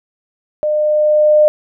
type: tone with level ramp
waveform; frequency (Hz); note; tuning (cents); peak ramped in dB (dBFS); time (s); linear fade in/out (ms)
sine; 605; D#5; -49; -13 to -5; 0.63-1.48; 0
effects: none